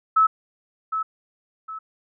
sine tone with echo, 1300 Hz, E6, 24 cents flat, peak -13 dBFS, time 0.16-0.27 s, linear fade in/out 10 ms, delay 760 ms, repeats 2, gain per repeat -9 dB, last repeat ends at 1.79 s, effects none

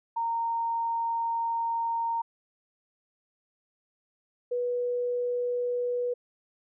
sine tone pair in turn, 923 / 488.9 Hz, A#5 / B4, -17 / -18 cents, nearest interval major seventh, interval 1101 cents, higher first, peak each -26 dBFS, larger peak neither, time 0.16-2.22 / 4.51-6.14 s, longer first, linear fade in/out 10 ms, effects none

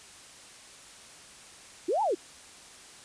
sine linear two-way sweep, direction up then down, 300.3 to 915 to 308.1 Hz, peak -24 dBFS, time 1.88-2.15 s, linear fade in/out 10 ms, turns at 2.02 s, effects white hiss -50 dBFS RMS until 3.04 s + resampled to 22050 Hz

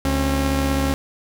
sawtooth tone pair together, 71.44 / 270 Hz, D2 / C#4, -47 / -45 cents, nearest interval octave + major seventh, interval 2302 cents, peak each -17 dBFS, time 0.05-0.94 s, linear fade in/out 0 ms, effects none

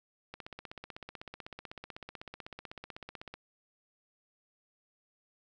click train, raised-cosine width 0.3 ms, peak -27 dBFS, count 49, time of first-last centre 0.34-3.34 s, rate 16 Hz, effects none

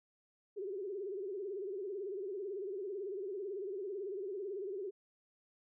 sine tone with vibrato, 392 Hz, G4, in tune, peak -38 dBFS, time 0.56-4.91 s, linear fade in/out 20 ms, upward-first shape sine, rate 18 Hz, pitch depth 130 cents each way, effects none

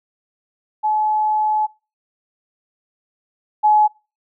sine tone pair in turn, 856 / 848.6 Hz, A5 / G#5, -48 / +37 cents, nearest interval unison, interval 15 cents, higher first, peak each -15 / -10 dBFS, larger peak second, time 0.83-1.67 / 3.63-3.88 s, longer first, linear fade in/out 20 ms, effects noise-tail reverb RT60 0.3 s tail -24 dB re dry

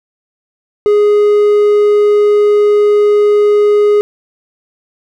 triangle tone, 415.3 Hz, G#4, in tune, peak -4 dBFS, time 0.86-4.01 s, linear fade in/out 0 ms, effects none

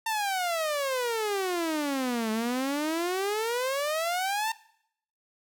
sawtooth exponential two-way sweep, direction down then up, 910 to 215.8 to 910 Hz, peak -23 dBFS, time 0.06-4.52 s, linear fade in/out 5 ms, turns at 2.31 s, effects noise-tail reverb RT60 0.7 s tail -20 dB re dry

